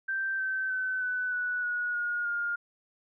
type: tone with pitch steps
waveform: sine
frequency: 1565 / 1542.6 / 1520.4 / 1498.6 / 1477.2 / 1456 / 1435.1 / 1414.5 Hz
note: G6 / G6 / F#6 / F#6 / F#6 / F#6 / F6 / F6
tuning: -3 / -28 / +47 / +22 / -3 / -28 / +47 / +22 cents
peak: -28 dBFS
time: 0.08-2.56 s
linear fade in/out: 10 ms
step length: 310 ms
effects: none